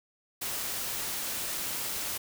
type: noise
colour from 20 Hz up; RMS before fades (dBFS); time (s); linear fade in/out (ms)
white; -34; 0.41-2.18; 10
effects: none